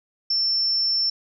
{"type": "tone", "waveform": "sine", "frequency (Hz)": 5380, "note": "E8", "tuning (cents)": 34, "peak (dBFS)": -19, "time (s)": [0.3, 1.1], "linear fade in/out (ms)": 5, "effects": []}